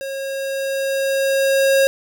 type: tone with level ramp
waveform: square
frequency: 543 Hz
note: C#5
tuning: 36 cents flat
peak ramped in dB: -26 to -12 dBFS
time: 0.01-1.87 s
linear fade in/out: 0 ms
effects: none